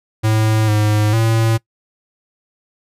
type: tone with pitch steps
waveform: square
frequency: 109.3 / 105.9 / 113 Hz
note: A2 / G#2 / A2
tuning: -11 / +34 / +47 cents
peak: -13 dBFS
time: 0.23-1.58 s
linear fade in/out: 20 ms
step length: 450 ms
effects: noise-tail reverb RT60 0.1 s tail -23 dB re dry + resampled to 32000 Hz